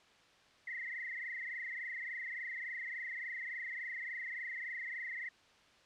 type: tone with frequency modulation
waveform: sine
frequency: 1975.5 Hz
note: B6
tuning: in tune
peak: -39 dBFS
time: 0.67-5.29 s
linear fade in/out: 5 ms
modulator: 23.5 Hz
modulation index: 5.3
effects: white hiss -64 dBFS RMS until 5.85 s + low-pass 4000 Hz 12 dB/octave